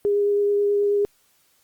sine tone with vibrato, 407.9 Hz, G#4, 31 cents flat, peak -17 dBFS, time 0.05-1.05 s, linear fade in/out 0 ms, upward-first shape sine, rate 9.3 Hz, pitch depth 9 cents each way, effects white hiss -62 dBFS RMS until 1.63 s + Opus 32 kbps

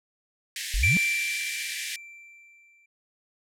pink high-pass noise, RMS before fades -33 dBFS, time 0.56-1.96 s, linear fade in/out 2 ms, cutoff 1700 Hz, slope 96 dB/octave
sine exponential sweep, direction up, 36.54 to 204.3 Hz, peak -22 dBFS, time 0.74-0.97 s, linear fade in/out 0 ms
triangle tone with exponential decay, 2347 Hz, D7, 2 cents flat, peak -17 dBFS, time 0.83-2.86 s, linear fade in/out 5 ms, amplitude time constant 440 ms
effects low-pass 11000 Hz 12 dB/octave

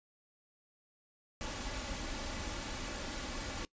pink noise with comb filter, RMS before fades -40 dBFS, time 1.41-3.65 s, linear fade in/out 0 ms, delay 3.5 ms, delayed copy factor +0.5, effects noise-tail reverb RT60 0.1 s tail -22 dB re dry + resampled to 16000 Hz

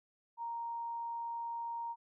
sine tone, 932.3 Hz, A#5, in tune, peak -37 dBFS, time 0.37-1.96 s, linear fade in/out 50 ms, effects none

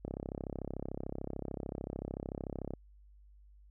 click train, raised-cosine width 2 ms, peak -25 dBFS, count 91, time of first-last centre 0.05-2.737 s, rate 33.5 Hz, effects added 50 Hz sine -56 dBFS peak until 3.7 s

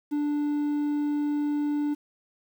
triangle tone, 293.7 Hz, D4, in tune, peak -22 dBFS, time 0.11-1.95 s, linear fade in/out 20 ms, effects 9-bit

